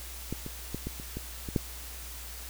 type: clicks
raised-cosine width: 3 ms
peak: -19 / -24 / -20 / -21 / -28 / -23 / -24 / -12 dBFS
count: 8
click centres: 0.326 / 0.464 / 0.746 / 0.87 / 0.999 / 1.17 / 1.488 / 1.562 s
effects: added 60 Hz sine -43 dBFS peak until 2.49 s + white hiss -44 dBFS RMS until 2.49 s